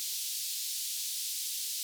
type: band-pass noise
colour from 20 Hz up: pink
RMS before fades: -36 dBFS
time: 0-1.83 s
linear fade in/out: 0 ms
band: 3700 to 16000 Hz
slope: 24 dB/octave
effects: none